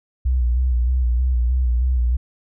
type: tone with vibrato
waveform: sine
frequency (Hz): 61.74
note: B1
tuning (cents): 0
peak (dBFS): -15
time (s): 0.25-2.17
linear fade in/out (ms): 10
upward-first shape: square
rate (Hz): 3.2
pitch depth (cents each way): 50
effects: none